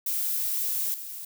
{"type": "noise with level steps", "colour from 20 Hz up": "violet", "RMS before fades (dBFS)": [-28, -38], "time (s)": [0.06, 1.25], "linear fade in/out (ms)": 5, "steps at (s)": 0.94, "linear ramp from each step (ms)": 2, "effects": []}